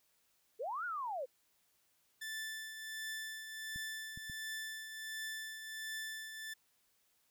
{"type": "linear two-way sweep", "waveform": "sine", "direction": "up then down", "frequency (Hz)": [403.1, 1480, 476.6], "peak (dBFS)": -37, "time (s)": [0.59, 1.26], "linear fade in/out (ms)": 20, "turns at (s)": 0.85}
{"type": "tone with tremolo", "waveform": "sawtooth", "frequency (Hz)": 1760, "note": "A6", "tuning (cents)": 0, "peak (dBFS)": -36, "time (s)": [2.21, 6.54], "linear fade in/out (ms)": 10, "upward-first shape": "triangle", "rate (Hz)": 1.4, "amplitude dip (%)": 55}
{"type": "clicks", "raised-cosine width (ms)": 5, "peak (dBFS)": -38, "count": 3, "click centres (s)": [3.76, 4.175, 4.298]}
{"effects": ["white hiss -75 dBFS RMS until 7.3 s"]}